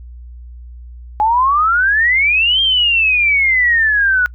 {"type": "exponential two-way sweep", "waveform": "sine", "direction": "up then down", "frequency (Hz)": [835, 3215, 1451], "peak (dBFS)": -10, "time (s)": [1.2, 4.26], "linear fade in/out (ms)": 0, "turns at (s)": 2.61, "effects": ["noise-tail reverb RT60 0.1 s tail -25 dB re dry", "added 60 Hz sine -31 dBFS peak until 4.34 s"]}